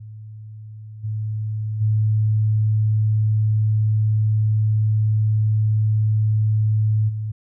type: tone with level steps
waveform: sine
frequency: 107.9 Hz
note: A2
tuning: 33 cents flat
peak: -34 / -22 / -15 / -23 dBFS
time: 0-7.32 s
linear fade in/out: 10 ms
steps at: 1.03 / 1.8 / 7.08 s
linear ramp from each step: 20 ms
effects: none